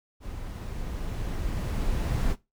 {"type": "noise with level ramp", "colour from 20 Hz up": "brown", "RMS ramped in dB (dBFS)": [-37, -25], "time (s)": [0.2, 2.36], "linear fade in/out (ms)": 50, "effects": ["noise-tail reverb RT60 0.2 s tail -17 dB re dry"]}